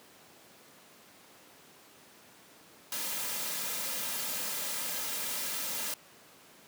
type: noise with comb filter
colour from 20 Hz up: white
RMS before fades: -35 dBFS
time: 2.92-5.94 s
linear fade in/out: 2 ms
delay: 2.7 ms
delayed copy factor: -0.55
effects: pink hiss -56 dBFS RMS until 6.67 s + high-pass 200 Hz 12 dB/octave